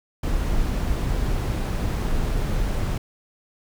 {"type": "noise", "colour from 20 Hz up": "brown", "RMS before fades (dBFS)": -23, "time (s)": [0.23, 2.98], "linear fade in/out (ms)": 5, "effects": []}